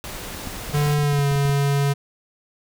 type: noise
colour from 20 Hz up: pink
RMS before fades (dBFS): -33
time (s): 0.04-0.94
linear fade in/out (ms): 0
type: clicks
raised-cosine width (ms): 5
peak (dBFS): -21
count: 12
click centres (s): 0.473 / 0.697 / 0.774 / 0.865 / 0.988 / 1.034 / 1.131 / 1.19 / 1.315 / 1.357 / 1.453 / 1.495
type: tone with pitch glide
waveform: square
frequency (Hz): 146.83 to 141.01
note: D3 to C#3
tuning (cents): 0 to +30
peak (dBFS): -18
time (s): 0.73-1.94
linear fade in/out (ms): 20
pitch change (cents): -70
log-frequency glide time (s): 1-1.27
effects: none